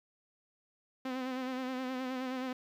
sawtooth tone with vibrato, 257.4 Hz, C4, 28 cents flat, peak -31 dBFS, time 1.05-2.53 s, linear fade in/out 5 ms, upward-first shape sine, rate 9.5 Hz, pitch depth 41 cents each way, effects low-pass 4000 Hz 12 dB/octave + 11-bit

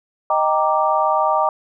sine chord, Eb major seventh, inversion none, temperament equal, 622.3 / 784 / 932.3 / 1174.7 Hz, Eb5 / G5 / Bb5 / D6, 0 / 0 / 0 / 0 cents, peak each -20 dBFS, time 0.3-1.49 s, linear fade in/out 2 ms, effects none

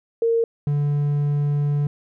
sine / triangle tone pair in turn, 460 / 145.26 Hz, A#4 / D3, -23 / -19 cents, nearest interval octave + minor sixth, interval 1996 cents, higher first, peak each -16 dBFS, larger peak neither, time 0.22-0.44 / 0.67-1.87 s, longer second, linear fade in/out 2 ms, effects none

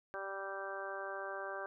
harmonic tone, 195.2 Hz, G3, 7 cents flat, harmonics 2 / 3 / 4 / 5 / 6 / 7 / 8, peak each -47 / -45 / -48 / -51 / -47 / -53 / -45 dBFS, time 0.14-1.66 s, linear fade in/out 0 ms, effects none

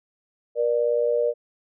sine tone pair together, 476.8 / 595.2 Hz, A#4 / D5, +39 / +23 cents, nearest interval major third, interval 384 cents, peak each -21 / -23 dBFS, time 0.55-1.34 s, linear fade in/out 50 ms, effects none

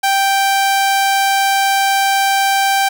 sawtooth tone, 784 Hz, G5, in tune, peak -8 dBFS, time 0.03-2.89 s, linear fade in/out 10 ms, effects none

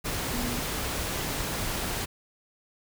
sine tone in noise, 243.5 Hz, B3, 24 cents flat, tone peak -32 dBFS, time 0.32-0.61 s, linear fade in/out 20 ms, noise pink, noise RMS -31 dBFS, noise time 0.04-2.06 s, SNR -4 dB, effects none

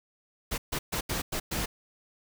pink noise bursts at uneven times, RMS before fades -31 dBFS, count 6, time 0.51-0.58 / 0.72-0.79 / 0.92-1.01 / 1.09-1.22 / 1.32-1.4 / 1.51-1.66 s, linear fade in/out 10 ms, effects none

